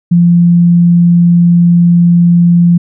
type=tone; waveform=sine; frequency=172.7 Hz; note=F3; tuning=19 cents flat; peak=-3 dBFS; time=0.11-2.78 s; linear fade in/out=10 ms; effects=none